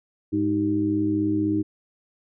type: harmonic tone with a mistuned harmonic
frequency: 103.5 Hz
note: G#2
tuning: 5 cents flat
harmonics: 1 / 2 / 3 / 4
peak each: -30 / -31 / -21 / -32 dBFS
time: 0.32-1.63 s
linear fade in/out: 20 ms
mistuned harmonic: 4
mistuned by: -120 cents
effects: none